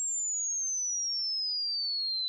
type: exponential sweep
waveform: sine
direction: down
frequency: 7560 to 3998 Hz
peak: -29 dBFS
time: 0-2.28 s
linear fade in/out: 0 ms
effects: none